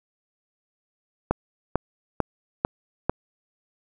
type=click train; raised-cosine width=1 ms; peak=-6 dBFS; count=5; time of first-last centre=1.31-3.096 s; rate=2.24 Hz; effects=none